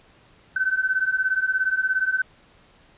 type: beating tone pair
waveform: sine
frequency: 1515 / 1532 Hz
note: F#6 / G6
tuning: +40 / -40 cents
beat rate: 17 Hz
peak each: -24 / -22 dBFS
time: 0.56-2.22 s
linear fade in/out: 5 ms
effects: pink hiss -55 dBFS RMS until 2.97 s + resampled to 8000 Hz